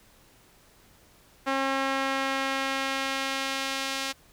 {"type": "tone with band-pass filter sweep", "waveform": "sawtooth", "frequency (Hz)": 270, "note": "C#4", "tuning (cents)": -45, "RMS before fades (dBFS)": -29, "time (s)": [1.46, 4.13], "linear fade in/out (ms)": 20, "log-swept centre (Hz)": [1300, 4100], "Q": 0.74, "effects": ["pink hiss -58 dBFS RMS until 4.32 s"]}